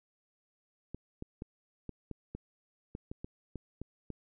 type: clicks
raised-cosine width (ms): 3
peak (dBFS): -27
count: 12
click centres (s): 0.946 / 1.224 / 1.421 / 1.893 / 2.113 / 2.35 / 2.951 / 3.115 / 3.245 / 3.557 / 3.816 / 4.103
effects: none